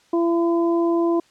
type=harmonic tone; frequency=337.9 Hz; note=E4; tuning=43 cents sharp; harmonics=1 / 2 / 3; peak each=-17 / -27 / -29 dBFS; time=0.13-1.2 s; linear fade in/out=5 ms; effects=white hiss -57 dBFS RMS until 1.3 s + low-pass 6000 Hz 12 dB/octave